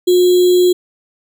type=tone with sample-and-hold; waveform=sine; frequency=360 Hz; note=F#4; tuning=47 cents flat; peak=-7 dBFS; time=0.07-0.73 s; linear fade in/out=10 ms; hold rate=3675 Hz; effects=none